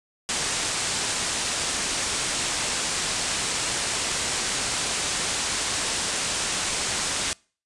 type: low-pass noise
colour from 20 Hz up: white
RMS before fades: -27 dBFS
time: 0.29-7.33 s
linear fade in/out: 0 ms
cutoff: 9200 Hz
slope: 48 dB/octave
effects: noise-tail reverb RT60 0.4 s tail -26 dB re dry + resampled to 24000 Hz

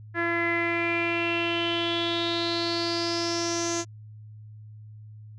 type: tone with low-pass filter sweep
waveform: sawtooth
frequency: 339.3 Hz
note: F4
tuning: 50 cents flat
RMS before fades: -27 dBFS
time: 0.14-3.85 s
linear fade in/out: 50 ms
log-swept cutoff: 1800 to 6500 Hz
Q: 8
effects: added 107 Hz sine -42 dBFS peak until 5.38 s

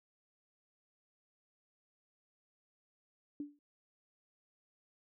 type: tone with exponential decay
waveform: sine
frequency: 290.8 Hz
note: D4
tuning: 17 cents flat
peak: -35 dBFS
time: 3.4-3.59 s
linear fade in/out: 2 ms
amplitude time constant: 41 ms
effects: none

